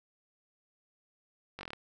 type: slowing click train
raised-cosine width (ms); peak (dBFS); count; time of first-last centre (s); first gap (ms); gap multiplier
0.3; -25; 7; 1.59-1.733; 20; 1.07
effects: none